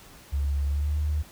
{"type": "tone with pitch glide", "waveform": "sine", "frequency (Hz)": [70.6, 75.23], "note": ["C#2", "D2"], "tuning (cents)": [32, 42], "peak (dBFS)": -23, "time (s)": [0.32, 1.23], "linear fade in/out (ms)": 20, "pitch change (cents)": 110, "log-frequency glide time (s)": [0.67, 0.97], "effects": ["pink hiss -50 dBFS RMS until 1.31 s"]}